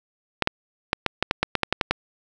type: clicks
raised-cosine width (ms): 0.3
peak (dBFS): -3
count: 12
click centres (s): 0.423 / 0.474 / 0.931 / 1.063 / 1.226 / 1.311 / 1.43 / 1.553 / 1.633 / 1.726 / 1.812 / 1.91
effects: none